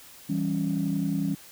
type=chord; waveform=sine; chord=C# diminished; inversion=first; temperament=equal; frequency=164.81 / 196 / 277.2 Hz; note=E3 / G3 / C#4; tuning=0 / 0 / 0 cents; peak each=-28 dBFS; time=0.29-1.35 s; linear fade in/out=10 ms; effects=tanh soft clip ceiling -17 dBFS + white hiss -49 dBFS RMS until 1.51 s